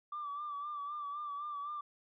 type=tone with vibrato; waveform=sine; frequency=1169 Hz; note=D6; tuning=8 cents flat; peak=-37 dBFS; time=0.12-1.81 s; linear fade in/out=5 ms; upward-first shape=sine; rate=3.9 Hz; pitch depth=49 cents each way; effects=tanh soft clip ceiling -34 dBFS